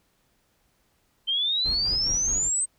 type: exponential sweep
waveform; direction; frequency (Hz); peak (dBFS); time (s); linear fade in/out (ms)
sine; up; 3102 to 8372; -22; 1.27-2.66; 20
type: noise with tremolo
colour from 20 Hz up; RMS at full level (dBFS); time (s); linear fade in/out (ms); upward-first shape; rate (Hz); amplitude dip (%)
brown; -34; 1.64-2.5; 20; square; 4.7; 45
effects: pink hiss -68 dBFS RMS until 2.78 s